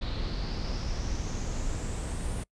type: noise with low-pass filter sweep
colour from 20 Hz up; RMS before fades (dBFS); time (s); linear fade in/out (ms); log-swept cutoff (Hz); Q
brown; -32; 0.01-2.44; 10; 4000 to 9400; 5.8
effects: noise-tail reverb RT60 0.1 s tail -25 dB re dry